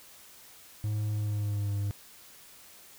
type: tone with pitch glide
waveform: triangle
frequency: 106.2 to 101.17 Hz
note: G#2 to G#2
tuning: +39 to -45 cents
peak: -26 dBFS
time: 0.84-1.91 s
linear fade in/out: 0 ms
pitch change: -84 cents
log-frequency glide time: 1.1-1.74 s
effects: white hiss -53 dBFS RMS until 2.98 s